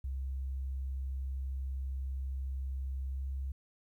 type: tone with pitch glide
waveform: sine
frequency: 66.3 to 67.03 Hz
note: C2 to C2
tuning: +23 to +42 cents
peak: -34 dBFS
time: 0.04-3.52 s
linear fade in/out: 5 ms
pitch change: +19 cents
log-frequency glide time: 3.11-3.22 s
effects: 12-bit